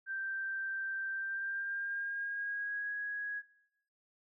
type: tone with pitch glide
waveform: sine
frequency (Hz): 1568 to 1661.2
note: G6 to G#6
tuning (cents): 0 to 0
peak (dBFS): -35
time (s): 0.06-3.43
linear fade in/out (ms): 50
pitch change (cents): +100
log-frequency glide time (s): 1.14-2.93
effects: noise-tail reverb RT60 0.8 s tail -18 dB re dry